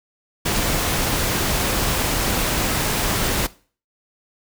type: noise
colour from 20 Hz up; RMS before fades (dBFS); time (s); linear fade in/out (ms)
pink; -21; 0.45-3.47; 10
effects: noise-tail reverb RT60 0.4 s tail -19 dB re dry